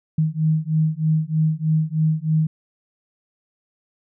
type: beating tone pair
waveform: sine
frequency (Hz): 155.56 / 158.76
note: D#3 / D#3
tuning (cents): 0 / +35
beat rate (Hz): 3.2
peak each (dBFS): -20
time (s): 0.18-2.47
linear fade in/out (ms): 5
effects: none